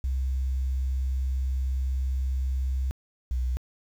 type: tone pair in turn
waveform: sine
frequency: 65.41 / 62.53 Hz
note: C2 / B1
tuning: 0 / +22 cents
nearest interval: minor second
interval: 78 cents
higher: first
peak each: -23 dBFS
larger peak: neither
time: 0.04-2.91 / 3.31-3.57 s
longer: first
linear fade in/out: 0 ms
effects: tanh soft clip ceiling -21 dBFS + 9-bit